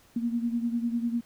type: beating tone pair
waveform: sine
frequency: 233.1 / 243.1 Hz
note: A#3 / B3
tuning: 0 / -27 cents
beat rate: 10 Hz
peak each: -27 / -32 dBFS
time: 0.16-1.21 s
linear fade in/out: 5 ms
effects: pink hiss -59 dBFS RMS until 1.25 s